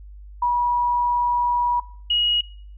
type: tone pair in turn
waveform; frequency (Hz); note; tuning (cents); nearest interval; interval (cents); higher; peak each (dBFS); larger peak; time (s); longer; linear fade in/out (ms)
sine; 968 / 2894; B5 / F#7; -35 / -39; octave + perfect fifth; 1896; second; -17; neither; 0.42-1.8 / 2.1-2.41; first; 5
effects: noise-tail reverb RT60 0.5 s tail -19 dB re dry + added 50 Hz sine -38 dBFS peak until 2.77 s